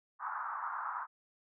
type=band-pass noise; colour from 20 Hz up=pink; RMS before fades=-39 dBFS; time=0.19-1.07 s; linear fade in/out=50 ms; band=920 to 1400 Hz; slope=48 dB/octave; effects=none